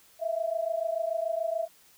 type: tone pair together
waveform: sine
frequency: 646 / 672.9 Hz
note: E5 / E5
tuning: -35 / +35 cents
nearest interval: minor second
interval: 70 cents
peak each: -30 / -30 dBFS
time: 0.19-1.68 s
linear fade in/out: 50 ms
effects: white hiss -59 dBFS RMS until 1.97 s